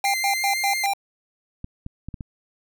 square tone bursts, 794 Hz, G5, 22 cents sharp, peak -21 dBFS, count 5, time 0.04-0.935 s, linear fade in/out 2 ms, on 99 ms, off 100 ms
sawtooth tone with vibrato, 2091 Hz, C7, 2 cents flat, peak -20 dBFS, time 0.05-0.86 s, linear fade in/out 0 ms, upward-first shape sine, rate 5.9 Hz, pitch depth 15 cents each way
clicks, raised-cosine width 5 ms, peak -20 dBFS, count 5, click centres 1.644 / 1.864 / 2.086 / 2.142 / 2.208 s
effects none

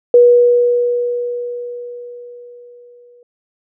sine tone with exponential decay, 484.3 Hz, B4, 34 cents flat, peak -3 dBFS, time 0.14-3.23 s, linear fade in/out 2 ms, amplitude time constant 670 ms, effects none

